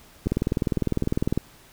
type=two click trains; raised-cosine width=3 ms; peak=-23 / -9 dBFS; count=4 / 23; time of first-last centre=0.26-1.037 / 0.27-1.376 s; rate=3.86 / 19.9 Hz; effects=pink hiss -52 dBFS RMS until 1.72 s